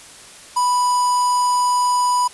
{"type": "tone with notch filter", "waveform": "square", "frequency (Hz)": 987.8, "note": "B5", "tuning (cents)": 0, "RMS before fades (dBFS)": -17, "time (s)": [0.56, 2.28], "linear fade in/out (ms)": 10, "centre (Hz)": 2800, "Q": 1.3, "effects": ["white hiss -41 dBFS RMS until 2.33 s", "resampled to 24000 Hz"]}